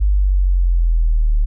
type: exponential sweep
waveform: sine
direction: down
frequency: 50.9 to 36.71 Hz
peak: -11 dBFS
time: 0-1.46 s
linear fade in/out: 20 ms
effects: none